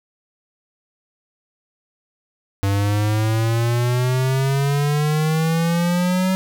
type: exponential sweep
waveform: square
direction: up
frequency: 98 to 189.1 Hz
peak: -17 dBFS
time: 2.63-6.35 s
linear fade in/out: 0 ms
effects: none